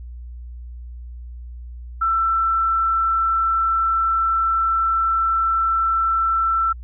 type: tone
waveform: sine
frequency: 1336 Hz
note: E6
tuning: 23 cents sharp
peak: -16 dBFS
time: 2.01-6.73 s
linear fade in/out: 10 ms
effects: added 60 Hz sine -32 dBFS peak until 6.83 s